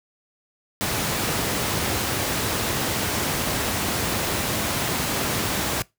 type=noise; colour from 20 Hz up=pink; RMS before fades=-24 dBFS; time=0.81-5.82 s; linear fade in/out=0 ms; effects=noise-tail reverb RT60 0.2 s tail -22 dB re dry + high-pass 80 Hz 12 dB/octave